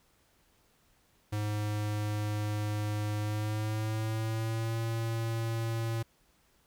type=tone with pitch glide; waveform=square; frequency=105.2 to 114.06 Hz; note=G#2 to A#2; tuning=+23 to -37 cents; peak=-31 dBFS; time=1.32-6.03 s; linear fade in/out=10 ms; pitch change=+140 cents; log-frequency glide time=3.2-4.78 s; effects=pink hiss -68 dBFS RMS until 6.66 s